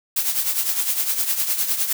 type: noise with tremolo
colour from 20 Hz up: blue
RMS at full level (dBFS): -19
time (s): 0.16-1.93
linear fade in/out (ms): 5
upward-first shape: triangle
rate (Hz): 9.8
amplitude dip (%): 70
effects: none